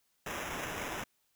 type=noise with sample-and-hold; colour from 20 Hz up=white; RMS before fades=-39 dBFS; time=0.26-1.04 s; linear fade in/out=5 ms; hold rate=4410 Hz; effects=white hiss -75 dBFS RMS until 1.35 s